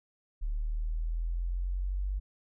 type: exponential sweep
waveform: sine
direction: up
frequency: 36.71 to 48.97 Hz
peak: -29 dBFS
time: 0.41-2.2 s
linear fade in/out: 20 ms
effects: none